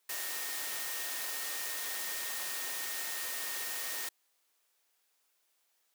sine tone in noise, 1846 Hz, A#6, 17 cents flat, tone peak -45 dBFS, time 0.09-4.09 s, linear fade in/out 5 ms, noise white, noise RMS -38 dBFS, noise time 0.09-4.09 s, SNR -10 dB, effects white hiss -75 dBFS RMS until 5.94 s + high-pass 400 Hz 12 dB/octave

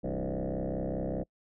sine tone with frequency modulation, 180 Hz, F#3, 47 cents flat, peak -29 dBFS, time 0.03-1.24 s, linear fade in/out 20 ms, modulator 65 Hz, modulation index 7, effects noise-tail reverb RT60 0.1 s tail -26 dB re dry + tanh soft clip ceiling -26 dBFS

